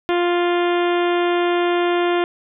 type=harmonic tone; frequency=350 Hz; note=F4; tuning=4 cents sharp; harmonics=1 / 2 / 3 / 4 / 5 / 6 / 7 / 8 / 9 / 10; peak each=-17 / -23 / -27 / -29 / -31 / -33 / -34 / -35 / -36 / -37 dBFS; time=0.09-2.24 s; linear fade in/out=0 ms; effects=none